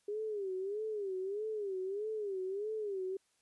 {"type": "tone with vibrato", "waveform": "sine", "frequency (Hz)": 403.5, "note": "G#4", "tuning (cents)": -50, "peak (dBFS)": -35, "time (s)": [0.08, 3.17], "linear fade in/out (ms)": 5, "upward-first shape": "sine", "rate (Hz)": 1.6, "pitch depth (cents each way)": 140, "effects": ["white hiss -75 dBFS RMS until 3.41 s", "resampled to 24000 Hz"]}